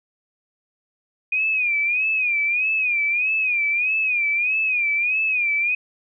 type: tone with vibrato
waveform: sine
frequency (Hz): 2458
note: D#7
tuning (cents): -22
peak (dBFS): -18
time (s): 1.32-5.75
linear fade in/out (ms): 5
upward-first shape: sine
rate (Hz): 1.6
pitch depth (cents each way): 110
effects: none